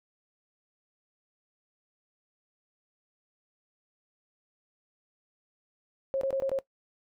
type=tone bursts; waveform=sine; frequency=540 Hz; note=C#5; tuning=45 cents flat; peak=-25 dBFS; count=5; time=6.14-6.588 s; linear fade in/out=0 ms; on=72 ms; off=22 ms; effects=noise-tail reverb RT60 0.1 s tail -19 dB re dry